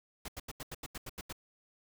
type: noise bursts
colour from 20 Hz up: pink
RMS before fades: -42 dBFS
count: 10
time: 0.25-1.327 s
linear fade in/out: 5 ms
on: 33 ms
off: 83 ms
effects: none